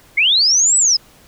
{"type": "linear two-way sweep", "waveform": "sine", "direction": "up then down", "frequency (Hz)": [2066, 8010, 4920], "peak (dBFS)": -10, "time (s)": [0.17, 0.97], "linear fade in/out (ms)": 10, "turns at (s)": 0.77, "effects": ["pink hiss -48 dBFS RMS until 1.27 s"]}